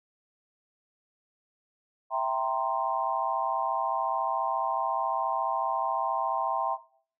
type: chord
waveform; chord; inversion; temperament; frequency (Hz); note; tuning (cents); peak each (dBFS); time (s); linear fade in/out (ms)
sine; C dominant seventh; first; equal; 659.3 / 784 / 932.3 / 1046.5; E5 / G5 / Bb5 / C6; 0 / 0 / 0 / 0; -31; 2.1-6.78; 50
effects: noise-tail reverb RT60 0.5 s tail -17 dB re dry